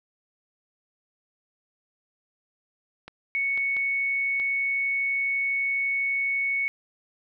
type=clicks; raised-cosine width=0.3 ms; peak=-24 dBFS; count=4; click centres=3.08 / 3.576 / 3.767 / 4.399 s
type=tone; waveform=sine; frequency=2217 Hz; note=C#7; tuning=in tune; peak=-23 dBFS; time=3.35-6.68 s; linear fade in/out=0 ms
effects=none